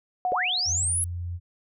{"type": "tone with exponential decay", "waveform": "sine", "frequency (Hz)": 730, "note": "F#5", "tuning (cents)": -24, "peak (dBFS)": -21, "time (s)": [0.25, 0.94], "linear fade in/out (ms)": 1, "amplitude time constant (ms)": 150}
{"type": "linear sweep", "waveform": "sine", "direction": "up", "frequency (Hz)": [421.7, 11000], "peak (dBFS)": -23, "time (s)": [0.32, 1.04], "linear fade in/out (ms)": 0}
{"type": "tone", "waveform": "sine", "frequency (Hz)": 87.31, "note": "F2", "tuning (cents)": 0, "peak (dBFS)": -29, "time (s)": [0.65, 1.4], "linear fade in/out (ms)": 50}
{"effects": []}